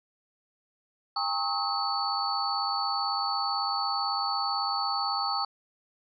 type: tone cluster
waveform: sine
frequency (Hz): 804 / 902 / 1094 / 1276 / 4472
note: G5 / A5 / C#6 / D#6 / C#8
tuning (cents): +44 / +43 / -23 / +43 / +14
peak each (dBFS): -32 / -36 / -36 / -32 / -31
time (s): 1.16-5.45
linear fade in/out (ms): 5
effects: none